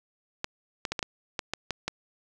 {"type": "clicks", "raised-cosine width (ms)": 0.2, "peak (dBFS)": -12, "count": 9, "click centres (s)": [0.444, 0.852, 0.92, 0.992, 1.028, 1.392, 1.536, 1.707, 1.88], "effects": []}